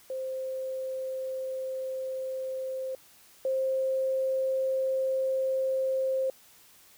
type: tone pair in turn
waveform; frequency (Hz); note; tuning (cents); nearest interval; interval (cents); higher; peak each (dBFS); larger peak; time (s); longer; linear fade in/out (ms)
sine; 523.3 / 527.5; C5 / C5; 0 / +14; unison; 14; second; -31 / -25; second; 0.1-2.95 / 3.45-6.3; neither; 2
effects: white hiss -57 dBFS RMS until 6.97 s